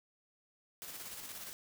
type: noise with tremolo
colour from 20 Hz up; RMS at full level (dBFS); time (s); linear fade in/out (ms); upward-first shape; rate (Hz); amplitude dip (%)
white; -45; 0.82-1.53; 0; square; 17; 35
effects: none